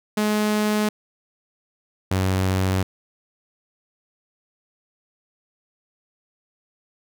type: tone pair in turn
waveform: sawtooth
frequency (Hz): 211.6 / 94.26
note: G#3 / F#2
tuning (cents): +33 / +33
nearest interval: octave + major second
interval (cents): 1400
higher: first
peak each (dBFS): -15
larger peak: neither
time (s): 0.17-0.89 / 2.11-2.83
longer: neither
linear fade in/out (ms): 5
effects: none

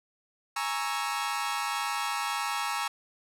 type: chord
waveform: sawtooth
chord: A# half-diminished seventh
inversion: third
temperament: equal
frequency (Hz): 830.6 / 932.3 / 1108.7 / 1318.5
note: G#5 / A#5 / C#6 / E6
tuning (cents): 0 / 0 / 0 / 0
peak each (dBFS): -31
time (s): 0.56-2.88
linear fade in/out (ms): 5
effects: low-pass 12000 Hz 12 dB/octave

